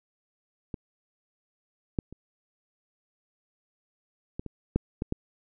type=clicks; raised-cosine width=3 ms; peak=-21 / -13 / -30 / -20 / -24 / -10 / -16 / -15 dBFS; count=8; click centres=0.742 / 1.988 / 2.126 / 4.395 / 4.463 / 4.76 / 5.021 / 5.124 s; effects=none